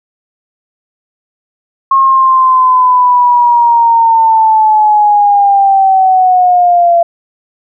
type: linear sweep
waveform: sine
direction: down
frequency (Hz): 1082 to 679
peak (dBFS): -4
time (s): 1.91-7.03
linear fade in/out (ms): 5
effects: none